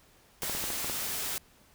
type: noise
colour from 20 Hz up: white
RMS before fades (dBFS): -34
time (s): 0.42-1.38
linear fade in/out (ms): 0
type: clicks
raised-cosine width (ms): 1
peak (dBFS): -23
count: 7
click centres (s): 0.433 / 0.497 / 0.55 / 0.64 / 0.703 / 0.845 / 0.898
effects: pink hiss -61 dBFS RMS until 1.74 s